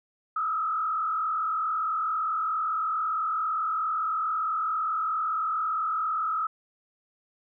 sine tone with frequency modulation, 1285 Hz, E6, 45 cents flat, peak -25 dBFS, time 0.36-6.47 s, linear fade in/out 5 ms, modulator 42.3 Hz, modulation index 1.2, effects none

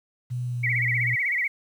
sine tone with pitch glide, 123.47 to 121.07 Hz, B2 to B2, 0 to -34 cents, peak -26 dBFS, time 0.3-1.16 s, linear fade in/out 20 ms, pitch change -34 cents, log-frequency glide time 0.46-0.59 s
sine tone with vibrato, 2093 Hz, C7, in tune, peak -22 dBFS, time 0.63-1.48 s, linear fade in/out 10 ms, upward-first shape sine, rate 16 Hz, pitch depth 160 cents each way
effects 9-bit

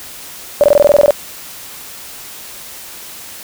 sine tone bursts, 581 Hz, D5, 19 cents flat, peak -4 dBFS, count 11, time 0.61-1.107 s, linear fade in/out 0 ms, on 27 ms, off 20 ms, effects white hiss -32 dBFS RMS until 3.43 s

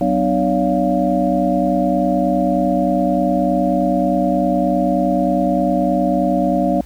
sine tone cluster, 188 / 251.3 / 300.9 / 568 / 699 Hz, F#3 / B3 / D4 / C#5 / F5, +28 / +30 / +42 / +42 / +1 cents, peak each -20 dBFS, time 0.01-6.81 s, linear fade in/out 2 ms, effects added 63 Hz sine -35 dBFS peak until 6.85 s + pink hiss -47 dBFS RMS until 6.85 s

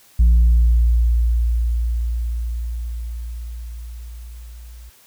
sine tone with level ramp, 58.27 Hz, A#1, in tune, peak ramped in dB -6 to -36 dBFS, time 0.19-4.9 s, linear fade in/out 10 ms, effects tanh soft clip ceiling -8 dBFS + white hiss -51 dBFS RMS until 5.06 s

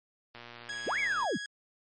click train, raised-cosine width 0.3 ms, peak -30 dBFS, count 108, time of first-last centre 0.35-1.249 s, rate 119 Hz
sawtooth tone, 1661.2 Hz, G#6, in tune, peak -33 dBFS, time 0.69-1.46 s, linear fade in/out 2 ms
sine linear two-way sweep, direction up then down, 102.4 to 2349 to 102.4 Hz, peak -28 dBFS, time 0.86-1.38 s, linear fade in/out 20 ms, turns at 0.99 s
effects MP3 32 kbps

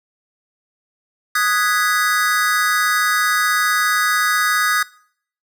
square chord, G# minor seventh, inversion second, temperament equal, 1244.5 / 1480 / 1661.2 / 1975.5 Hz, D#6 / F#6 / G#6 / B6, 0 / 0 / 0 / 0 cents, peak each -20 / -23 / -20 / -25 dBFS, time 1.35-4.83 s, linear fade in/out 5 ms, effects noise-tail reverb RT60 0.6 s tail -22 dB re dry

